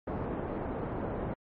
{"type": "low-pass noise", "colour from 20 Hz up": "white", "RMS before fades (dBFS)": -35, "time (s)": [0.07, 1.34], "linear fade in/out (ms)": 5, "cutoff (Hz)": 560, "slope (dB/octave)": 12, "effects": ["low-pass 2000 Hz 12 dB/octave", "MP3 32 kbps"]}